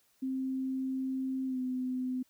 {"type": "tone with pitch glide", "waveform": "sine", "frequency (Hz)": [262.9, 255], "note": ["C4", "C4"], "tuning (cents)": [8, -44], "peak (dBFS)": -31, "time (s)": [0.22, 2.23], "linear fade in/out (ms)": 10, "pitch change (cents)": -52, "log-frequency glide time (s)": [1.46, 1.59], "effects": ["white hiss -70 dBFS RMS until 2.29 s"]}